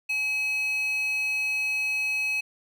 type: tone with high-pass filter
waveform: square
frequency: 850 Hz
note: G#5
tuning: 40 cents sharp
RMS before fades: -27 dBFS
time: 0.09-2.41 s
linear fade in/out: 10 ms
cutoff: 2700 Hz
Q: 9.4
effects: none